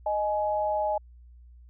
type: tone pair together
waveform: sine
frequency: 620 / 841.3 Hz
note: D#5 / G#5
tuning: -6 / +22 cents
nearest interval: perfect fourth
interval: 528 cents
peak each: -27 dBFS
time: 0.06-0.98 s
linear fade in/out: 5 ms
effects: added 60 Hz sine -48 dBFS peak until 1.69 s